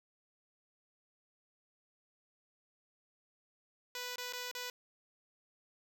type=tone with dropouts; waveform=5% pulse; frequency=493.9 Hz; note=B4; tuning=in tune; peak=-28 dBFS; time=3.95-4.7 s; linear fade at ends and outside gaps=2 ms; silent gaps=4.159-4.181 / 4.325-4.333 / 4.514-4.55 s; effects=none